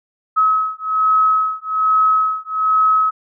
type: beating tone pair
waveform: sine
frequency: 1281 / 1282.2 Hz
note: E6 / E6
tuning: -50 / -48 cents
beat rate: 1.2 Hz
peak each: -16 dBFS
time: 0.36-3.11 s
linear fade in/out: 20 ms
effects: none